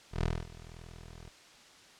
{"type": "tone with ADSR envelope", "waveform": "15% pulse", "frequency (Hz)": 41.2, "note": "E1", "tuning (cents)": 0, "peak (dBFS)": -21, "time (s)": [0.11, 1.3], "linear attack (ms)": 120, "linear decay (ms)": 230, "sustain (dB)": -20, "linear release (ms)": 11, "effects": ["white hiss -56 dBFS RMS until 1.99 s", "low-pass 6000 Hz 12 dB/octave"]}